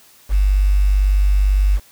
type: tone with quantisation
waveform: sine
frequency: 49 Hz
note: G1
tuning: in tune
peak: -11 dBFS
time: 0.29-1.8 s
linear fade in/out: 50 ms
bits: 6
effects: white hiss -49 dBFS RMS until 1.91 s